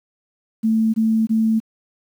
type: tone bursts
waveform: sine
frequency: 221.9 Hz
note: A3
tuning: 15 cents sharp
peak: -14 dBFS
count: 3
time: 0.63-1.602 s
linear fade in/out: 20 ms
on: 310 ms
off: 21 ms
effects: 8-bit